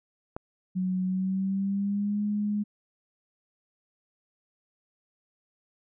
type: click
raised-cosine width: 1 ms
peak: -20 dBFS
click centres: 0.365 s
type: tone with pitch glide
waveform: sine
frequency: 185 to 207.7 Hz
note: F#3 to G#3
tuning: 0 to 0 cents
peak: -25 dBFS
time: 0.75-2.64 s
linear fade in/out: 20 ms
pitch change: +200 cents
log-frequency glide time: 1.05-2.22 s
effects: none